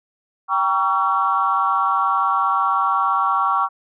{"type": "chord", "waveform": "sine", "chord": "G diminished seventh", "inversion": "none", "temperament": "just", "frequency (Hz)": [784, 940.8, 1128.9, 1354.7], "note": ["G5", "Bb5", "Db6", "Fb6"], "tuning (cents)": [0, 16, 31, 47], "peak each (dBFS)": [-23, -24, -18, -22], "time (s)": [0.48, 3.69], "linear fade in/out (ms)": 50, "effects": ["tanh soft clip ceiling -5 dBFS"]}